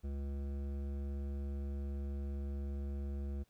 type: tone with hard clipping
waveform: sine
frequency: 69.9 Hz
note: C#2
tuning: 15 cents sharp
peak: -39 dBFS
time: 0.03-3.44 s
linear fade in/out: 20 ms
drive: 13 dB
effects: pink hiss -75 dBFS RMS until 3.49 s